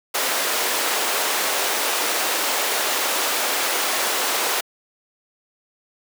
pink high-pass noise, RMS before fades -22 dBFS, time 0.14-4.61 s, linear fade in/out 10 ms, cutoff 460 Hz, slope 12 dB/octave, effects high-pass 300 Hz 12 dB/octave

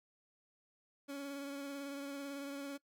30% pulse tone with vibrato, 280 Hz, C#4, 18 cents sharp, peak -39 dBFS, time 1.08-2.78 s, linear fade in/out 20 ms, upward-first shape triangle, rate 18 Hz, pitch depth 31 cents each way, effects noise-tail reverb RT60 0.1 s tail -21 dB re dry

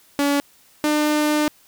sawtooth tone pair in turn, 284.5 / 300.7 Hz, C#4 / D4, +45 / +41 cents, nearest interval minor second, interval 96 cents, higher second, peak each -13 dBFS, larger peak neither, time 0.19-0.4 / 0.84-1.48 s, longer second, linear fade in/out 0 ms, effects white hiss -54 dBFS RMS until 1.67 s

